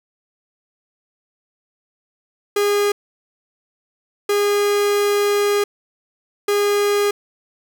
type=tone bursts at uneven times; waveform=45% pulse; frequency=409.2 Hz; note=G#4; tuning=26 cents flat; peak=-15 dBFS; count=3; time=2.56-2.92 / 4.29-5.64 / 6.48-7.11 s; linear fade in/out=5 ms; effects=none